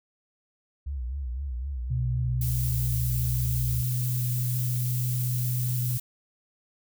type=tone with vibrato; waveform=sine; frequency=65.3 Hz; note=C2; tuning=3 cents flat; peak=-29 dBFS; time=0.86-3.82 s; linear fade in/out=10 ms; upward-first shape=sine; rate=3.9 Hz; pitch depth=150 cents each way
type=tone; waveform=sine; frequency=124 Hz; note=B2; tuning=7 cents sharp; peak=-25 dBFS; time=1.9-5.98 s; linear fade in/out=10 ms
type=noise; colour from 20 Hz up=violet; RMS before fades=-34 dBFS; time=2.41-6 s; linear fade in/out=5 ms
effects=none